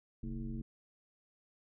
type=tone with frequency modulation; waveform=sine; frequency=130.81 Hz; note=C3; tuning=in tune; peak=-37 dBFS; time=0.23-0.62 s; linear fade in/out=5 ms; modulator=94.5 Hz; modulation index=1.6; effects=none